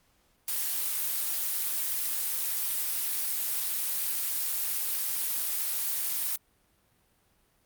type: noise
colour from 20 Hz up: blue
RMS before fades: -30 dBFS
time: 0.48-6.36 s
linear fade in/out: 2 ms
effects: pink hiss -68 dBFS RMS until 7.65 s + Opus 48 kbps